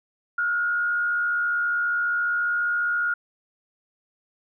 sine tone with frequency modulation, 1425 Hz, F6, 34 cents sharp, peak -21 dBFS, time 0.38-3.14 s, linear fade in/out 5 ms, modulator 74.7 Hz, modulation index 0.51, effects none

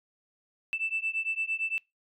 sine beating tone pair, 2646 / 2654.8 Hz, E7 / E7, +6 / +12 cents, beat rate 8.8 Hz, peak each -31 dBFS, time 0.73-1.78 s, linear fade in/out 0 ms, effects noise-tail reverb RT60 0.2 s tail -24 dB re dry + tanh soft clip ceiling -21 dBFS

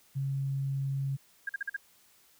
sine tone, 136.8 Hz, C#3, 23 cents flat, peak -29 dBFS, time 0.15-1.17 s, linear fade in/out 20 ms
sine tone bursts, 1615 Hz, G#6, 49 cents flat, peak -30 dBFS, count 5, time 1.47-1.765 s, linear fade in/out 5 ms, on 23 ms, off 45 ms
effects white hiss -63 dBFS RMS until 2.39 s

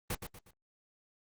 pink noise with echo, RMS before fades -34 dBFS, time 0.1-0.15 s, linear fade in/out 5 ms, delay 120 ms, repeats 3, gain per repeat -8 dB, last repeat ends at 0.51 s, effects Opus 24 kbps

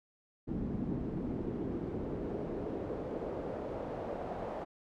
brown noise with band-pass filter sweep, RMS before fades -38 dBFS, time 0.47-4.65 s, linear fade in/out 20 ms, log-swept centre 240 to 680 Hz, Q 1.8, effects none

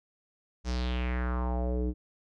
square tone with low-pass filter sweep, 61.74 Hz, B1, in tune, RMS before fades -30 dBFS, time 0.64-1.94 s, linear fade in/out 50 ms, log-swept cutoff 6200 to 320 Hz, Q 3.3, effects none

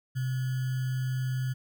sine tone with sample-and-hold, 128.9 Hz, C3, 26 cents flat, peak -27 dBFS, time 0.15-1.54 s, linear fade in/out 20 ms, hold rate 1575 Hz, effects none

